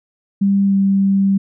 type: tone with pitch glide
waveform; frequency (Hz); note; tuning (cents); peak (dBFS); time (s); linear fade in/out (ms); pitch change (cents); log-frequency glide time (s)
sine; 197.9 to 195.74; G3 to G3; +17 to -2; -11; 0.41-1.38; 10; -19; 0.65-0.75
effects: none